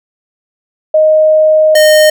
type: tone pair in turn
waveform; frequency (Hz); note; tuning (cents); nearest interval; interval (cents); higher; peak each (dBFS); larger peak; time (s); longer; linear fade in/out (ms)
sine / square; 622.3 / 614.8; D#5 / D#5; 0 / -21; unison; 21; first; -4; neither; 0.94-1.75 / 1.75-2.1; first; 5
effects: none